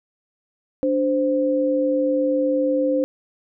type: tone pair together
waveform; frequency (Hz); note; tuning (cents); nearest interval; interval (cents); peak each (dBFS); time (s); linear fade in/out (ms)
sine; 292.2 / 520.3; D4 / C5; -9 / -10; minor seventh; 999; -21 / -19; 0.83-3.04; 0
effects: none